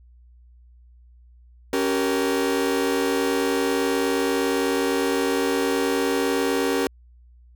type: chord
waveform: 40% pulse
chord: G diminished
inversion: second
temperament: equal with one note detuned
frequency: 277.2 / 386.6 / 466.2 Hz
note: Db4 / G4 / Bb4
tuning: 0 / -24 / 0 cents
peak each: -24 dBFS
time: 1.73-6.87 s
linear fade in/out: 2 ms
effects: added 60 Hz sine -48 dBFS peak until 7.55 s